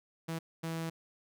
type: tone bursts at uneven times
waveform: sawtooth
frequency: 163.7 Hz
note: E3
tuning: 12 cents flat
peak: -31 dBFS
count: 2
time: 0.28-0.39 / 0.63-0.9 s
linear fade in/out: 10 ms
effects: none